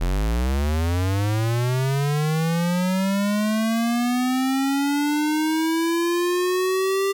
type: linear sweep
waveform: square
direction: up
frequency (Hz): 41.2 to 395.3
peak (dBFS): -20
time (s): 0-7.13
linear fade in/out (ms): 20
effects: none